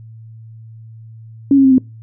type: tone with pitch steps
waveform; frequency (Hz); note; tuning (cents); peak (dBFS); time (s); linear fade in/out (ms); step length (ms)
sine; 277.7 / 271.2 / 264.9 / 258.7; C#4 / C#4 / C4 / C4; +3 / -38 / +22 / -19; -6; 1.51-1.782; 2; 68
effects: noise-tail reverb RT60 0.3 s tail -25 dB re dry + added 112 Hz sine -34 dBFS peak until 2.02 s